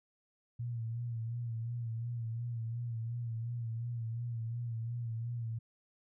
sine tone with vibrato, 116.54 Hz, A#2, in tune, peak -35 dBFS, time 0.59-5.59 s, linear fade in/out 10 ms, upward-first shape sine, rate 2.8 Hz, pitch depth 56 cents each way, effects none

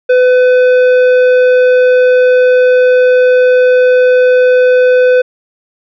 triangle tone with tanh clipping, 503 Hz, B4, 32 cents sharp, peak -6 dBFS, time 0.09-5.22 s, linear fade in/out 10 ms, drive 14 dB, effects none

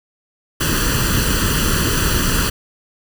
pink noise with comb filter, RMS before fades -17 dBFS, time 0.6-2.5 s, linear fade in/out 10 ms, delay 0.67 ms, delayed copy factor +0.8, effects none

